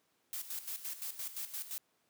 blue noise with tremolo, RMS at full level -40 dBFS, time 0.33-1.78 s, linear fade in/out 0 ms, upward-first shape square, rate 5.8 Hz, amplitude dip 70%, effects pink hiss -75 dBFS RMS until 2.09 s + high-pass 200 Hz 12 dB/octave

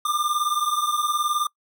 square beating tone pair, 1191 / 1210 Hz, D6 / D#6, +24 / -49 cents, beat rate 19 Hz, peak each -24 / -26 dBFS, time 0.05-1.47 s, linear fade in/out 5 ms, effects noise-tail reverb RT60 0.1 s tail -25 dB re dry

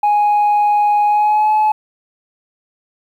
sine tone with pitch glide, 830.6 to 856.4 Hz, G#5 to A5, 0 to -47 cents, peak -8 dBFS, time 0.03-1.72 s, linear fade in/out 5 ms, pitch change +53 cents, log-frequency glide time 1.06-1.51 s, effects tanh soft clip ceiling -9 dBFS + 8-bit

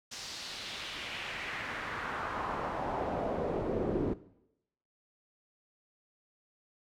brown noise with band-pass filter sweep, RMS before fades -36 dBFS, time 0.11-4.14 s, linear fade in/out 10 ms, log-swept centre 5600 to 340 Hz, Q 1.9, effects noise-tail reverb RT60 0.8 s tail -17 dB re dry

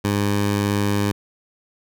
15% pulse tone, 101.8 Hz, G#2, 34 cents flat, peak -12 dBFS, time 0.04-1.12 s, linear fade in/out 10 ms, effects none

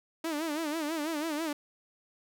sawtooth tone with vibrato, 311.1 Hz, D#4, in tune, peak -27 dBFS, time 0.24-1.53 s, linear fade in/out 5 ms, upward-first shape sine, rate 6.1 Hz, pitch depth 120 cents each way, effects none

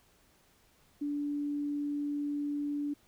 sine tone, 290.2 Hz, D4, 21 cents flat, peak -31 dBFS, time 1.01-2.94 s, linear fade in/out 10 ms, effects pink hiss -66 dBFS RMS until 3.07 s

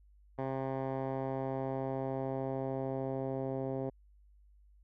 10% pulse tone with low-pass filter sweep, 133.4 Hz, C3, 34 cents sharp, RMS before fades -36 dBFS, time 0.38-3.9 s, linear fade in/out 10 ms, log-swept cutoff 1100 to 560 Hz, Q 1.2, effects added 50 Hz sine -59 dBFS peak until 4.83 s

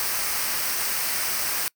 white noise with comb filter, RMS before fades -26 dBFS, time 0-1.68 s, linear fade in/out 0 ms, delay 0.28 ms, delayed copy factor -0.5, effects noise-tail reverb RT60 0.1 s tail -25 dB re dry

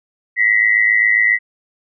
sine tone pair together, 1923.6 / 2031 Hz, B6 / B6, -46 / +48 cents, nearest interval minor second, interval 94 cents, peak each -13 / -14 dBFS, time 0.36-1.39 s, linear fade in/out 50 ms, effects none

